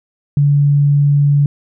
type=tone; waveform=sine; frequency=143.6 Hz; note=D3; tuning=39 cents flat; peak=-8 dBFS; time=0.37-1.46 s; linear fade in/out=2 ms; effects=none